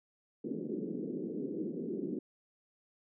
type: band-pass noise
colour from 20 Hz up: white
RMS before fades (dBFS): -38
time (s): 0.44-2.19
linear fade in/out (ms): 5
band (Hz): 170 to 420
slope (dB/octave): 48
effects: none